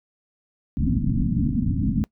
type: low-pass noise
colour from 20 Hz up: white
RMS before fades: -22 dBFS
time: 0.77-2.04 s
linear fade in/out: 0 ms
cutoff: 280 Hz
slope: 96 dB/octave
effects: noise-tail reverb RT60 0.1 s tail -23 dB re dry